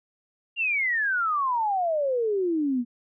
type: exponential sweep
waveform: sine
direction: down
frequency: 2830 to 233 Hz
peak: -22 dBFS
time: 0.56-2.85 s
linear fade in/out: 50 ms
effects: none